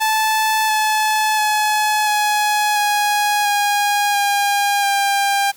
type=tone with pitch steps; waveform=sawtooth; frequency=873 / 862 / 851.1 / 840.3 / 829.7 / 819.3 / 808.9 / 798.7 Hz; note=A5 / A5 / G#5 / G#5 / G#5 / G#5 / G#5 / G5; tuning=-14 / -36 / +42 / +20 / -2 / -24 / -46 / +32 cents; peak=-11 dBFS; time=0-5.52 s; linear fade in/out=20 ms; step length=690 ms; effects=white hiss -46 dBFS RMS until 5.56 s